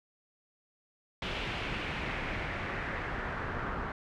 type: noise with low-pass filter sweep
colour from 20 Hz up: pink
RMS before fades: -36 dBFS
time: 1.22-3.92 s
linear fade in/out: 2 ms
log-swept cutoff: 3000 to 1400 Hz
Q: 2.2
effects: none